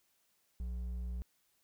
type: tone with hard clipping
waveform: triangle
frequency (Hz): 60.4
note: B1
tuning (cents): -38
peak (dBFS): -38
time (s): 0.6-1.22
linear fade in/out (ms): 0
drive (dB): 8
effects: white hiss -75 dBFS RMS until 1.63 s